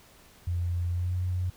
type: tone with pitch glide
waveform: sine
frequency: 87.31 to 90.6 Hz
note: F2 to F#2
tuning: 0 to -36 cents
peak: -26 dBFS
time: 0.47-1.5 s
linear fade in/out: 5 ms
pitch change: +64 cents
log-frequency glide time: 0.89-1.15 s
effects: pink hiss -56 dBFS RMS until 1.56 s